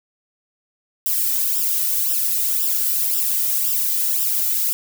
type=noise with flanger; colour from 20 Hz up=violet; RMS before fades=-20 dBFS; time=1.06-4.73 s; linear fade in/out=0 ms; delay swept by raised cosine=0.46 to 1.86 ms; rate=1.9 Hz; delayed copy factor=-0.95; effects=none